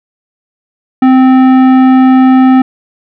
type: tone with tanh clipping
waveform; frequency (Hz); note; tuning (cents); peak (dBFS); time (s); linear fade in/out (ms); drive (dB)
sine; 259.8; C4; -12; -4; 1.02-2.62; 5; 14
effects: none